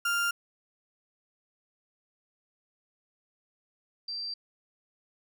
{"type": "tone pair in turn", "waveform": ["35% pulse", "sine"], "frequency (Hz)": [1396.9, 4699], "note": ["F6", "D8"], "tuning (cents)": [0, 0], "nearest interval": "octave + major sixth", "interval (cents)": 2100, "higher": "second", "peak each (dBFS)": [-24, -33], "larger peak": "first", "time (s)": [[0.05, 0.31], [4.08, 4.34]], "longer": "neither", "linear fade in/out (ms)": 5, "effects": []}